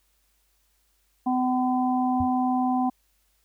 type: harmonic tone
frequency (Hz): 253.4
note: B3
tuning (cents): +45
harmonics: 1 / 3 / 4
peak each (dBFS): -23 / -25 / -33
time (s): 1.26-2.9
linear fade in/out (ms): 10
type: tone with exponential decay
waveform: sine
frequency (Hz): 88.7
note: F2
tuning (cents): +27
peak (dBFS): -24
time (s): 2.2-2.31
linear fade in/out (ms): 5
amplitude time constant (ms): 23
effects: added 50 Hz sine -69 dBFS peak until 3.44 s + white hiss -69 dBFS RMS until 3.44 s